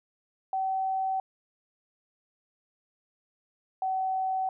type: tone pair in turn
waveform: sine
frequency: 764 / 757.8 Hz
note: G5 / F#5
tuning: -45 / +41 cents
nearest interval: unison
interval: 14 cents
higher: first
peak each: -26 dBFS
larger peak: neither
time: 0.53-1.2 / 3.82-4.49 s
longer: neither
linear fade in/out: 2 ms
effects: none